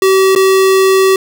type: tone with dropouts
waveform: square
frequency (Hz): 382.5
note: G4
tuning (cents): -42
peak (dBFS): -7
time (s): 0.02-1.16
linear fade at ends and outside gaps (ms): 2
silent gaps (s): 0.351-0.36
effects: none